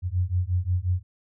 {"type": "beating tone pair", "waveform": "sine", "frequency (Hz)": [87.6, 93.2], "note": ["F2", "F#2"], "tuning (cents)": [6, 13], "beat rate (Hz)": 5.6, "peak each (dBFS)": -25, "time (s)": [0.02, 1.03], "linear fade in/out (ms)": 50, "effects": []}